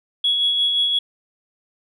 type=tone with tremolo; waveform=sine; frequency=3352 Hz; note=G#7; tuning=15 cents sharp; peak=-14 dBFS; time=0.24-0.99 s; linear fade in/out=5 ms; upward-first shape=sine; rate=5.7 Hz; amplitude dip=35%; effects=tanh soft clip ceiling -10 dBFS

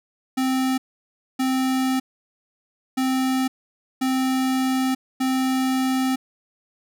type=tone bursts at uneven times; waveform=square; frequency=261 Hz; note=C4; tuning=4 cents flat; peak=-20 dBFS; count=5; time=0.37-0.78 / 1.39-2 / 2.97-3.48 / 4.01-4.95 / 5.2-6.16 s; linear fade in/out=10 ms; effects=none

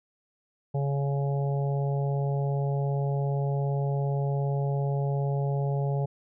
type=harmonic tone; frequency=139.8 Hz; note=C#3; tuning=15 cents sharp; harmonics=1 / 3 / 4 / 5 / 6; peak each=-25 / -35 / -37 / -39 / -41 dBFS; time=0.74-6.06 s; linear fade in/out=10 ms; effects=none

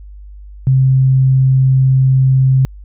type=tone; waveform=sine; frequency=132 Hz; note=C3; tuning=16 cents sharp; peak=-7 dBFS; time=0.67-2.65 s; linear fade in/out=0 ms; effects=added 50 Hz sine -31 dBFS peak until 2.84 s

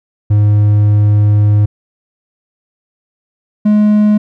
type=tone pair in turn; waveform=triangle; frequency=104.2 / 210.3 Hz; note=G#2 / G#3; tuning=+6 / +22 cents; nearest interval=octave; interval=1216 cents; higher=second; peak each=-4 dBFS; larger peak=neither; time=0.3-1.66 / 3.65-4.18 s; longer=first; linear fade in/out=10 ms; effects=none

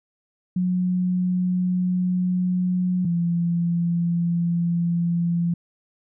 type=tone pair in turn; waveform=sine; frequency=181.4 / 171.13 Hz; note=F#3 / F3; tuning=-34 / -35 cents; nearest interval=minor second; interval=101 cents; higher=first; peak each=-19 dBFS; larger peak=neither; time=0.56-3.05 / 3.05-5.54 s; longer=neither; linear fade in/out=5 ms; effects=none

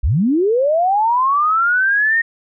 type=linear sweep; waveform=sine; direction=up; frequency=44.33 to 1864.7 Hz; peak=-12 dBFS; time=0.03-2.22 s; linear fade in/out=10 ms; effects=none

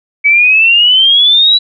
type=exponential sweep; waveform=sine; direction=up; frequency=2266 to 3958 Hz; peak=-4 dBFS; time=0.24-1.59 s; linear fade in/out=20 ms; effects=none

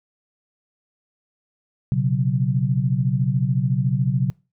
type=chord; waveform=sine; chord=B suspended second; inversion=none; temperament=equal with one note detuned; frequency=123.47 / 137.32 / 185 Hz; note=B2 / C#3 / F#3; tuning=0 / -16 / 0 cents; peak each=-22 / -20 / -24 dBFS; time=1.92-4.3 s; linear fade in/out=0 ms; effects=noise-tail reverb RT60 0.3 s tail -24 dB re dry

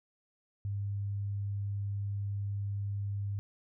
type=tone; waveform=sine; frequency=100.6 Hz; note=G2; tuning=45 cents sharp; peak=-32 dBFS; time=0.65-3.39 s; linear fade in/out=0 ms; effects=none

